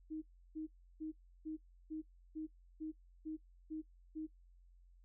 sine tone bursts, 313 Hz, D#4, 10 cents sharp, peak -40 dBFS, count 10, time 0.1-4.27 s, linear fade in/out 20 ms, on 120 ms, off 330 ms, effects noise-tail reverb RT60 0.1 s tail -19 dB re dry + added 44 Hz sine -61 dBFS peak until 5.04 s

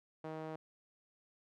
sawtooth tone with band-pass filter, 157.7 Hz, D#3, 24 cents sharp, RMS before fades -44 dBFS, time 0.24-0.56 s, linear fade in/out 5 ms, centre 610 Hz, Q 1.1, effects none

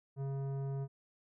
sine tone with tanh clipping, 137.1 Hz, C#3, 19 cents flat, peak -37 dBFS, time 0.16-0.88 s, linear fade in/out 50 ms, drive 13 dB, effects none

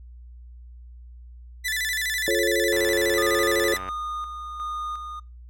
sawtooth tone with vibrato, 1867 Hz, A#6, 2 cents sharp, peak -21 dBFS, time 1.64-3.78 s, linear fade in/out 20 ms, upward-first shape square, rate 12 Hz, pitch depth 110 cents each way
sine chord, F augmented, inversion none, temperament just, 349.2 / 436.5 / 545.7 Hz, F4 / A4 / C#5, 0 / -14 / -27 cents, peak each -25 dBFS, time 2.28-3.74 s, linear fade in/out 0 ms
click train, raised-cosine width 0.5 ms, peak -21 dBFS, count 109, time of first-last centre 2.73-3.889 s, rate 93.2 Hz
triangle tone with tremolo, 1226 Hz, D#6, 26 cents flat, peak -26 dBFS, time 3.17-5.2 s, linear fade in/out 10 ms, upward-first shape square, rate 1.4 Hz, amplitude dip 45%
effects noise-tail reverb RT60 0.3 s tail -24 dB re dry + added 60 Hz sine -41 dBFS peak until 5.49 s

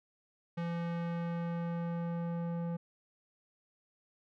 square tone with low-pass filter sweep, 170 Hz, F3, 46 cents flat, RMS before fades -36 dBFS, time 0.57-2.77 s, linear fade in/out 10 ms, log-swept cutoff 2700 to 840 Hz, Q 0.71, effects none

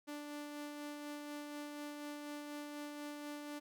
sawtooth tone with tremolo, 293.7 Hz, D4, in tune, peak -39 dBFS, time 0.07-3.6 s, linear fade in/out 20 ms, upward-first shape sine, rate 4.1 Hz, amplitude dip 30%, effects none

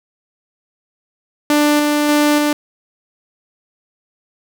sawtooth tone with tremolo, 295.7 Hz, D4, 12 cents sharp, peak -7 dBFS, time 1.5-2.53 s, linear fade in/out 2 ms, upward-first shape square, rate 1.7 Hz, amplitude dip 25%, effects none

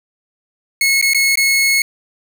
sawtooth tone with dropouts, 2182 Hz, C#7, 28 cents flat, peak -8 dBFS, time 0.81-1.82 s, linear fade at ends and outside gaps 2 ms, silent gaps 1.014-1.025 / 1.135-1.146 / 1.356-1.373 s, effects none

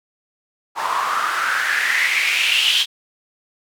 white noise with band-pass filter sweep, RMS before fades -19 dBFS, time 0.75-2.86 s, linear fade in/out 50 ms, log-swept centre 950 to 3300 Hz, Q 5.8, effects none

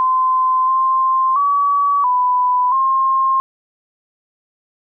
sine tone with pitch steps, 1033 / 1049 / 1138 / 996 / 1064 Hz, C6 / C6 / C#6 / B5 / C6, -22 / +4 / +45 / +14 / +29 cents, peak -12 dBFS, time 0-3.4 s, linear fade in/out 0 ms, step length 680 ms, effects none

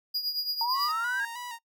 square tone with tremolo, 4874 Hz, D#8, 37 cents flat, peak -26 dBFS, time 0.14-0.92 s, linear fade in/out 10 ms, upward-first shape triangle, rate 9 Hz, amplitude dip 75%
sine linear sweep, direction up, 897 to 1661.2 Hz, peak -27 dBFS, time 0.61-1.25 s, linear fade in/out 2 ms
sawtooth tone with vibrato, 953 Hz, A#5, 38 cents sharp, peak -33 dBFS, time 0.73-1.59 s, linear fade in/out 50 ms, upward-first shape square, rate 3.2 Hz, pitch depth 46 cents each way
effects noise-tail reverb RT60 0.1 s tail -23 dB re dry

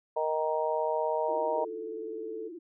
harmonic tone, 156.1 Hz, D#3, 6 cents sharp, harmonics 3 / 4 / 5 / 6, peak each -32 / -30 / -37 / -32 dBFS, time 0.16-1.65 s, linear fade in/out 10 ms
sine tone with vibrato, 340 Hz, F4, 46 cents flat, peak -40 dBFS, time 1.28-2.59 s, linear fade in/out 10 ms, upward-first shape sine, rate 19 Hz, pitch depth 120 cents each way
sine tone, 440 Hz, A4, in tune, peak -36 dBFS, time 1.55-2.49 s, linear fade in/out 20 ms
effects none

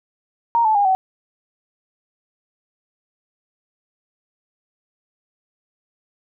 sine tone with pitch steps, 932.3 / 869.9 / 811.6 / 757.3 Hz, A#5 / A5 / G#5 / F#5, 0 / -20 / -40 / +40 cents, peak -13 dBFS, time 0.55-0.95 s, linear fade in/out 0 ms, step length 100 ms, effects none

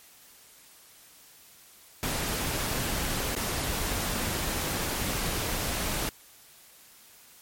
pink noise with dropouts, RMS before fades -30 dBFS, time 2.03-6.09 s, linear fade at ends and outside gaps 0 ms, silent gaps 3.351-3.364 s, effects white hiss -54 dBFS RMS until 7.41 s + MP3 64 kbps

